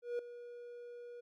triangle tone with ADSR envelope, 480.9 Hz, B4, 46 cents flat, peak -31 dBFS, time 0.02-1.21 s, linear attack 170 ms, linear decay 3 ms, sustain -14 dB, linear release 13 ms, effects none

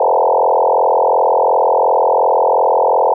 sine tone with frequency modulation, 698.5 Hz, F5, in tune, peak -9 dBFS, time 0-3.14 s, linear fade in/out 5 ms, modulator 42.8 Hz, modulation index 5.6, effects none

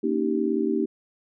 sine chord, Eb dominant seventh, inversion second, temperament just, 233.3 / 280 / 311.1 / 388.9 Hz, Bb3 / Db4 / Eb4 / G4, +2 / +18 / 0 / -14 cents, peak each -27 / -30 / -26 / -26 dBFS, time 0.03-0.86 s, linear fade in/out 10 ms, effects none

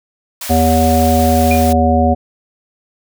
white high-pass noise, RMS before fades -25 dBFS, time 0.41-1.73 s, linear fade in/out 5 ms, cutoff 520 Hz, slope 96 dB/octave
harmonic tone, 80.7 Hz, E2, 36 cents flat, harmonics 1 / 3 / 5 / 7 / 9, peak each -14 / -14 / -22 / -17 / -14 dBFS, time 0.49-2.15 s, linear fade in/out 20 ms
sine tone with exponential decay, 2421 Hz, D#7, 48 cents flat, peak -14 dBFS, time 1.51-1.68 s, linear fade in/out 2 ms, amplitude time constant 35 ms
effects none

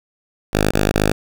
5% pulse tone bursts, 51.5 Hz, G#1, 14 cents flat, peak -3 dBFS, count 3, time 0.53-1.12 s, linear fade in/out 5 ms, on 180 ms, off 25 ms, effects none

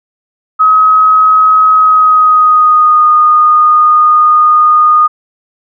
sine tone with pitch glide, 1272 to 1228.7 Hz, D#6 to D#6, +38 to -22 cents, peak -3 dBFS, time 0.59-5.08 s, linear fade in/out 20 ms, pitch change -60 cents, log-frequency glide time 1.71-3.08 s, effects none

